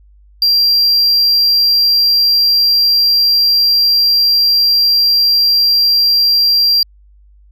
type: tone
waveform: triangle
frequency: 4743 Hz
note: D8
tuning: 16 cents sharp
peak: -7 dBFS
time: 0.42-6.83 s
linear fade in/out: 2 ms
effects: added 50 Hz sine -42 dBFS peak until 7.51 s